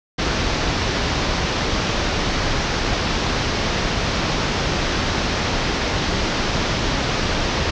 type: low-pass noise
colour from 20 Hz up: pink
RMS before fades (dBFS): -21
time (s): 0.18-7.71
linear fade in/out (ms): 10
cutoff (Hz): 6000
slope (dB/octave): 48
effects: none